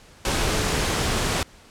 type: tone in noise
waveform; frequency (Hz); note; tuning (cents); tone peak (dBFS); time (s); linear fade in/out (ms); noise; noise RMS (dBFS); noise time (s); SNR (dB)
sine; 432; A4; -32; -33; 0.42-0.83; 2; pink; -23; 0.25-1.43; -13
effects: pink hiss -50 dBFS RMS until 1.7 s + low-pass 9000 Hz 12 dB/octave